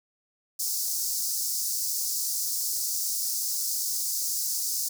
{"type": "high-pass noise", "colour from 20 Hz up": "pink", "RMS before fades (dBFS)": -29, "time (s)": [0.59, 4.89], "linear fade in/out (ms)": 10, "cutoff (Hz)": 4900, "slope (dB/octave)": 48, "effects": []}